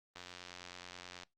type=click train; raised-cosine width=0.2 ms; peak=-30 dBFS; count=97; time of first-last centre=0.16-1.234 s; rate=89.4 Hz; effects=noise-tail reverb RT60 0.2 s tail -23 dB re dry + Opus 24 kbps